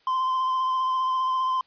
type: tone with vibrato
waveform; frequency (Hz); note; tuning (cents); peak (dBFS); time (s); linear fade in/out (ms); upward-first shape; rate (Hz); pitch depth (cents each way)
triangle; 1036; C6; -17; -20; 0.07-1.61; 2; sine; 15; 20
effects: white hiss -62 dBFS RMS until 1.66 s + resampled to 11025 Hz